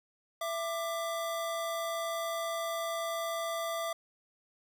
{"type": "tone pair together", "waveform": "square", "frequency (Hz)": [665.1, 1185], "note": ["E5", "D6"], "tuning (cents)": [15, 15], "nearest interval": "minor seventh", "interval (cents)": 1000, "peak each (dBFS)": [-35, -38], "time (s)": [0.41, 3.93], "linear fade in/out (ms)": 5, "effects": []}